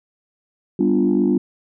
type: chord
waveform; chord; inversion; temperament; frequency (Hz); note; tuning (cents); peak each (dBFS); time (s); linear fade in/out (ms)
sine; G dominant seventh; none; equal with one note detuned; 197.36 / 246.9 / 293.7 / 349.2; G3 / B3 / D4 / F4; +12 / 0 / 0 / 0; -19; 0.79-1.38; 5
effects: tanh soft clip ceiling -7 dBFS